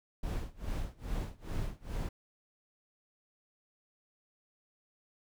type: noise with tremolo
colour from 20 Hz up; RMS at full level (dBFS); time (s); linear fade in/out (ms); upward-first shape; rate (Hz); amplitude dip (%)
brown; -34; 0.23-2.09; 5; sine; 2.4; 95
effects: none